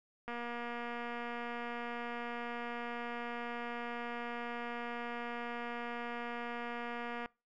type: click train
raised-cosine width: 0.5 ms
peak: -27 dBFS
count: 1662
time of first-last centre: 0.28-7.259 s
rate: 238 Hz
effects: noise-tail reverb RT60 0.3 s tail -25 dB re dry